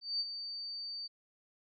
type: tone with ADSR envelope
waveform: sine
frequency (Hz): 4600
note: D8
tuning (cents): -37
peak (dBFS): -30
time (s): 0.01-1.08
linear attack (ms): 190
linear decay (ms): 39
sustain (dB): -9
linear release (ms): 21
effects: none